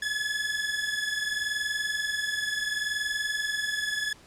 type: tone pair together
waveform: sawtooth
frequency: 1700 / 1720.7 Hz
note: G#6 / A6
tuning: +40 / -39 cents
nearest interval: unison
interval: 21 cents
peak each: -26 / -28 dBFS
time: 0.02-4.13 s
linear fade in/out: 5 ms
effects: pink hiss -54 dBFS RMS until 4.26 s + low-pass 9000 Hz 12 dB/octave